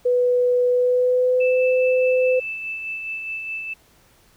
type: tone with pitch glide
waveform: sine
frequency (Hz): 493.9 to 509.3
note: B4 to C5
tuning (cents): 0 to -47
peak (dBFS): -15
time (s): 0.05-2.4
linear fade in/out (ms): 10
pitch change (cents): +53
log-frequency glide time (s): 0.69-1.63
type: tone with tremolo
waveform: sine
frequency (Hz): 2637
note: E7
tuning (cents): 0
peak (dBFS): -25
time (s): 1.4-3.74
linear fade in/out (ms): 10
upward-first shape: sine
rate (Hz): 4.8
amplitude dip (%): 35
effects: pink hiss -56 dBFS RMS until 4.36 s